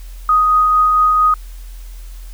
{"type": "tone with tremolo", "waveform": "sine", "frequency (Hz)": 1248, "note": "D#6", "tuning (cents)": 5, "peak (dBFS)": -8, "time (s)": [0.29, 1.34], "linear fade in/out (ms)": 2, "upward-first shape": "triangle", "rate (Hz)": 4.4, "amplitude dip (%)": 25, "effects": ["added 42 Hz sine -29 dBFS peak until 2.33 s", "white hiss -46 dBFS RMS until 2.33 s"]}